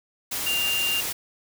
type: tone in noise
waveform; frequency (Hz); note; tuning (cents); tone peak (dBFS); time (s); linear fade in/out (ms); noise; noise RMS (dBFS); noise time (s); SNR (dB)
sine; 2794; F7; 0; -23; 0.46-1.01; 10; white; -29; 0.31-1.13; +3
effects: none